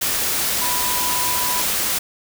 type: tone in noise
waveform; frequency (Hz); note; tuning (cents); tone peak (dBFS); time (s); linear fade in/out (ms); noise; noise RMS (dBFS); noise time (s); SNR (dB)
sine; 987.8; B5; 0; -25; 0.61-1.62; 10; white; -21; 0.01-1.99; -7
effects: none